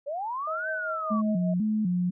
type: linear two-way sweep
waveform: sine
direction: up then down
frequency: 540 to 1568 to 1100 Hz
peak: -29 dBFS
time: 0.06-1.22 s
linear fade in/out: 20 ms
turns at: 0.69 s
type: tone with tremolo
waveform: sine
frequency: 634 Hz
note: D#5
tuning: 32 cents sharp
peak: -30 dBFS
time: 0.47-1.54 s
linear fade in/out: 5 ms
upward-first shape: triangle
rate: 5.1 Hz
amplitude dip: 75%
type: tone with vibrato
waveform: sine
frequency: 196 Hz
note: G3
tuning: in tune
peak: -23 dBFS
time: 1.1-2.11 s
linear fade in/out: 20 ms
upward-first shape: square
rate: 2 Hz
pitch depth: 160 cents each way
effects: none